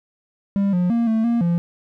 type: tone with pitch steps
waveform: triangle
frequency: 198.8 / 178.2 / 233.4 / 222.2 / 234.8 / 171.5 Hz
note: G3 / F3 / A#3 / A3 / A#3 / F3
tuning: +25 / +35 / +2 / +17 / +13 / -31 cents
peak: -14 dBFS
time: 0.56-1.58 s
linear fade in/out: 0 ms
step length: 170 ms
effects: none